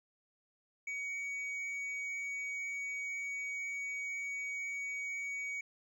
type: tone with hard clipping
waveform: sine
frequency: 2251 Hz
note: C#7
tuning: 26 cents sharp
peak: -38 dBFS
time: 0.87-5.61 s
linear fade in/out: 5 ms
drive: 4 dB
effects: none